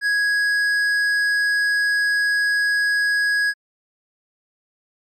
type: tone with tanh clipping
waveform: triangle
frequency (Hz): 1661.2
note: G#6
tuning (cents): 0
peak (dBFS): -18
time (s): 0.01-3.54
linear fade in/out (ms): 50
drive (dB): 13
effects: MP3 96 kbps